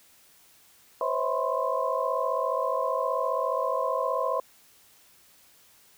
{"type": "tone cluster", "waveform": "sine", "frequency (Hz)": [507, 546, 648, 1012, 1067], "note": ["B4", "C#5", "E5", "B5", "C6"], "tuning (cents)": [45, -26, -30, 42, 34], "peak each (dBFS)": -31, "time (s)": [1.01, 4.4], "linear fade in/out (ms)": 2, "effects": ["white hiss -58 dBFS RMS until 5.97 s"]}